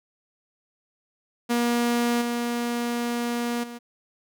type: tone with level steps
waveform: sawtooth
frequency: 238.3 Hz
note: A#3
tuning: 38 cents sharp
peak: -17 / -21 / -32 dBFS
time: 1.49-3.79 s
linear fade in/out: 20 ms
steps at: 2.21 / 3.63 s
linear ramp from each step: 10 ms
effects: none